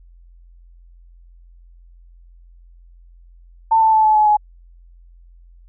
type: tone with pitch steps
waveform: sine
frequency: 894 / 883.2 / 872.6 / 862.1 / 851.7 / 841.4 Hz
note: A5 / A5 / A5 / A5 / G#5 / G#5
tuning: +27 / +6 / -15 / -36 / +43 / +22 cents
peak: -10 dBFS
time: 3.71-4.37 s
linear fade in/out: 10 ms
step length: 110 ms
effects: added 43 Hz sine -43 dBFS peak until 5.68 s